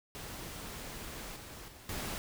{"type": "noise with level steps", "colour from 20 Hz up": "pink", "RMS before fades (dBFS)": [-44, -48, -53, -39], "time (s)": [0.15, 2.18], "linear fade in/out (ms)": 0, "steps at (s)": [1.36, 1.68, 1.89], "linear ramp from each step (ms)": 2, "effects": []}